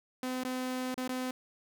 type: tone with dropouts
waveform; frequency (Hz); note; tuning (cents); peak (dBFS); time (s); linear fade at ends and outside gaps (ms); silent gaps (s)
sawtooth; 255.2; C4; -43; -29; 0.23-1.31; 2; 0.436-0.449 / 0.943-0.977 / 1.078-1.092
effects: none